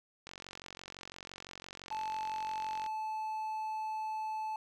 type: click train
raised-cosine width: 0.2 ms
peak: -28 dBFS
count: 120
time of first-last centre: 0.27-2.863 s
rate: 45.9 Hz
type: tone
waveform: triangle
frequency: 870 Hz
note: A5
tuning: 20 cents flat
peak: -33 dBFS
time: 1.91-4.56 s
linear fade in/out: 2 ms
effects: none